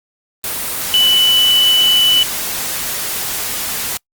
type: tone in noise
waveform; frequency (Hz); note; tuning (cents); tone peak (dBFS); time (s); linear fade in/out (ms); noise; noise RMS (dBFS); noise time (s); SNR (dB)
sine; 2981; F#7; +12; -9; 0.94-2.23; 0; white; -21; 0.44-3.97; +9
effects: noise-tail reverb RT60 0.1 s tail -26 dB re dry + Opus 32 kbps